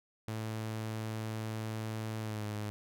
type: tone with pitch glide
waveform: sawtooth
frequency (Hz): 110 to 105.28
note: A2 to G#2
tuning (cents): 0 to +24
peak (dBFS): -32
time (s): 0.28-2.7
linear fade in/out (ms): 0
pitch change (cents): -76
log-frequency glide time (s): 2.22-2.44
effects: none